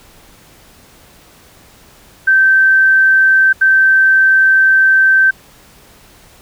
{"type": "tone bursts at uneven times", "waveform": "sine", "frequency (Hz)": 1553, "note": "G6", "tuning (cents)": -17, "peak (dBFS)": -6, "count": 2, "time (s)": [[2.27, 3.53], [3.61, 5.31]], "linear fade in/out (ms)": 10, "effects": ["pink hiss -44 dBFS RMS until 6.41 s"]}